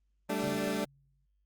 20% pulse chord, G suspended second, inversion none, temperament equal with one note detuned, 194.08 / 220 / 293.7 Hz, G3 / A3 / D4, -17 / 0 / 0 cents, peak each -30 dBFS, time 0.29-0.85 s, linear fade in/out 10 ms
sine tone with exponential decay, 138.59 Hz, C#3, in tune, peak -37 dBFS, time 0.43-1.26 s, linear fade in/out 5 ms, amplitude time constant 180 ms
effects added 50 Hz sine -70 dBFS peak until 1.45 s + Opus 32 kbps

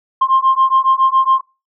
sine beating tone pair, 1055 / 1062.2 Hz, C6 / C6, +14 / +26 cents, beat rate 7.2 Hz, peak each -12 dBFS, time 0.21-1.41 s, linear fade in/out 10 ms, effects noise-tail reverb RT60 0.3 s tail -25 dB re dry + tanh soft clip ceiling -4 dBFS

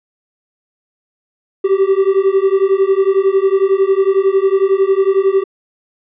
triangle beating tone pair, 382.5 / 393.5 Hz, G4 / G4, -42 / +7 cents, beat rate 11 Hz, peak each -11 dBFS, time 1.64-5.44 s, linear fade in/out 10 ms, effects resampled to 8000 Hz

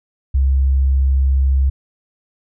sine tone, 67.1 Hz, C2, 44 cents sharp, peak -11 dBFS, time 0.34-1.7 s, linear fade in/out 10 ms, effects none

